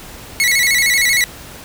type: tone with vibrato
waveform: sawtooth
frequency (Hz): 2070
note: C7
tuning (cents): -19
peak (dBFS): -8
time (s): 0.4-1.24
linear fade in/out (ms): 0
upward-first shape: square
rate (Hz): 13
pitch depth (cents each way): 93
effects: pink hiss -35 dBFS RMS until 1.64 s